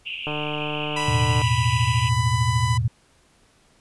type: band-pass noise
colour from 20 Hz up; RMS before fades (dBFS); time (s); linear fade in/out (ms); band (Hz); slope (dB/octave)
white; -32; 0.05-2.1; 20; 2500 to 3000; 96
type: click train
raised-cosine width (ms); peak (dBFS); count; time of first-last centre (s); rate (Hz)
1; -16; 173; 0.27-1.417; 150
type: tone with pitch glide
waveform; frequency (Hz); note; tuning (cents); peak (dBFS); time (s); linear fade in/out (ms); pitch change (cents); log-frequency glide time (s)
sawtooth; 987.8 to 997.5; B5 to B5; 0 to +17; -21; 0.96-2.78; 10; +17; 1.51-2.34
type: chord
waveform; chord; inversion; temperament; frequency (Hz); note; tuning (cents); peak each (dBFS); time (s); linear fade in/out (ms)
sine; E suspended fourth; none; equal; 82.41 / 110 / 123.47; E2 / A2 / B2; 0 / 0 / 0; -27 / -22 / -22; 1.08-2.88; 5
effects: pink hiss -59 dBFS RMS until 3.8 s + resampled to 24000 Hz